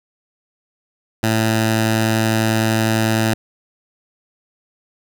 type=tone with notch filter; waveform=10% pulse; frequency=110.9 Hz; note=A2; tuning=14 cents sharp; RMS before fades=-17 dBFS; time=1.23-3.34 s; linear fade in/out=5 ms; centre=470 Hz; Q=1.9; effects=none